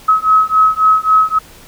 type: beating tone pair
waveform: sine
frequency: 1279 / 1282.7 Hz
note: D#6 / E6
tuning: +47 / -48 cents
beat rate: 3.7 Hz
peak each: -11 dBFS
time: 0.08-1.39 s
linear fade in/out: 10 ms
effects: pink hiss -40 dBFS RMS until 1.67 s